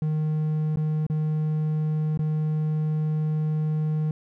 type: tone with dropouts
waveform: triangle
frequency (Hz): 154.4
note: D#3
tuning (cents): -13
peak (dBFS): -20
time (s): 0.02-4.11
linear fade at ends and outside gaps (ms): 2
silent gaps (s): 0.759-0.771 / 1.066-1.099 / 2.175-2.191
effects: none